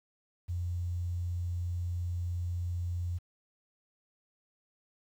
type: tone with quantisation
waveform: sine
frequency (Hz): 87.7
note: F2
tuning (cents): +8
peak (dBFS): -31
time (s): 0.48-3.19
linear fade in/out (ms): 20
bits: 10
effects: none